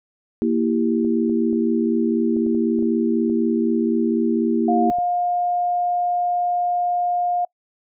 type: chord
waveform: sine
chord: E diminished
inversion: second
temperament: equal with one note detuned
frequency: 233.1 / 329.6 / 393.6 Hz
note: Bb3 / E4 / G4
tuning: 0 / 0 / +7 cents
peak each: -19 / -21 / -24 dBFS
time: 0.42-4.9 s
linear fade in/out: 0 ms
type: clicks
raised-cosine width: 2 ms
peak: -25 dBFS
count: 11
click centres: 1.048 / 1.296 / 1.53 / 2.366 / 2.465 / 2.549 / 2.789 / 2.826 / 3.298 / 4.911 / 4.986 s
type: tone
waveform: sine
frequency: 709 Hz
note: F5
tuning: 26 cents sharp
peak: -18 dBFS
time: 4.68-7.45 s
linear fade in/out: 5 ms
effects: noise-tail reverb RT60 0.1 s tail -25 dB re dry